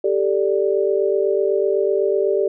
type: chord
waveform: sine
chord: G suspended second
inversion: none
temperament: equal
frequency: 392 / 440 / 587.3 Hz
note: G4 / A4 / D5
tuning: 0 / 0 / 0 cents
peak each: -18 / -21 / -22 dBFS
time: 0.04-2.48 s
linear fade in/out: 5 ms
effects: none